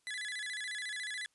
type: tone with vibrato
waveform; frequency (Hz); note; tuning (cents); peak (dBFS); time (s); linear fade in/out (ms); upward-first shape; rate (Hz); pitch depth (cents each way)
30% pulse; 1842; A#6; -21; -35; 0.07-1.26; 0; square; 14; 140
effects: white hiss -75 dBFS RMS until 1.34 s + resampled to 24000 Hz